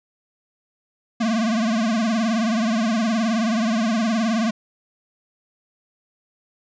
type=tone with vibrato; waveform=square; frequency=223.7 Hz; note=A3; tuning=29 cents sharp; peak=-19 dBFS; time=1.2-4.51 s; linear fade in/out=10 ms; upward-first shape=triangle; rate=19 Hz; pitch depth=130 cents each way; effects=resampled to 16000 Hz + 10-bit